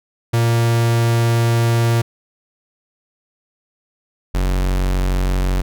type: tone pair in turn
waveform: 45% pulse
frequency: 116.6 / 46.27 Hz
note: A#2 / F#1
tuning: +1 / +1 cents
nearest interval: octave + major third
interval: 1600 cents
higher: first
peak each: -13 / -15 dBFS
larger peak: first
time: 0.33-2.02 / 4.34-5.62 s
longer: first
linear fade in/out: 10 ms
effects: none